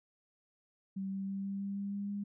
sine tone with pitch steps, 193 / 194.34 / 195.69 / 197.06 / 198.43 / 199.81 / 201.2 / 202.6 Hz, G3 / G3 / G3 / G3 / G3 / G3 / G3 / G#3, -27 / -15 / -3 / +9 / +21 / +33 / +45 / -43 cents, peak -35 dBFS, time 0.96-2.24 s, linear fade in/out 10 ms, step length 160 ms, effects none

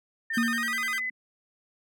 sine tone with pitch glide, 1808 to 2018 Hz, A6 to B6, +47 to +37 cents, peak -28 dBFS, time 0.3-1.1 s, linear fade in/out 5 ms, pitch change +190 cents, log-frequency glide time 0.52-0.78 s
sawtooth tone with vibrato, 1396.9 Hz, F6, in tune, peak -28 dBFS, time 0.33-1 s, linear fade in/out 20 ms, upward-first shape square, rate 10 Hz, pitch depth 210 cents each way
sine tone with exponential decay, 233.1 Hz, A#3, in tune, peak -21 dBFS, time 0.37-1.11 s, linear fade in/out 5 ms, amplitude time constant 160 ms
effects none

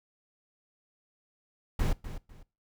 brown noise with echo, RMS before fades -26 dBFS, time 1.79-1.93 s, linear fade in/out 5 ms, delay 250 ms, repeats 2, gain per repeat -12 dB, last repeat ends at 2.43 s, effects noise-tail reverb RT60 0.3 s tail -21 dB re dry

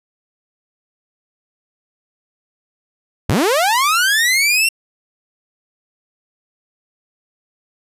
sawtooth linear sweep, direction up, 67.4 to 2754 Hz, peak -9 dBFS, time 3.29-4.69 s, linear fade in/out 5 ms, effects resampled to 32000 Hz

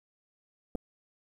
clicks, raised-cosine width 2 ms, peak -22 dBFS, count 2, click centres 0.751 / 0.755 s, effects 9-bit

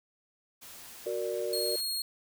white noise, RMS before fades -48 dBFS, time 0.61-1.82 s, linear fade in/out 20 ms
sine chord, Gb augmented, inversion none, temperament equal, 370 / 466.2 / 587.3 Hz, Gb4 / Bb4 / D5, 0 / 0 / 0 cents, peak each -35 / -34 / -35 dBFS, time 1.06-1.76 s, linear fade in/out 5 ms
sawtooth tone, 4281 Hz, C8, 39 cents sharp, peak -28 dBFS, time 1.53-2.02 s, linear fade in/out 2 ms
effects none

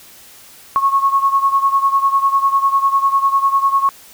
sine beating tone pair, 1095 / 1105 Hz, C#6 / C#6, -22 / -6 cents, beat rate 10 Hz, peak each -13 / -17 dBFS, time 0.76-3.89 s, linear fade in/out 0 ms, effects white hiss -42 dBFS RMS until 4.13 s

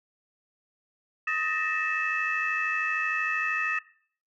sine tone cluster, 1263 / 1789 / 1882 / 2619 Hz, D#6 / A6 / A#6 / E7, +26 / +28 / +16 / -12 cents, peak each -31 / -31 / -31 / -29 dBFS, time 1.27-3.79 s, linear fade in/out 5 ms, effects noise-tail reverb RT60 0.5 s tail -18 dB re dry + tanh soft clip ceiling -17 dBFS

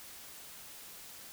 silence, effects white hiss -50 dBFS RMS until 1.32 s

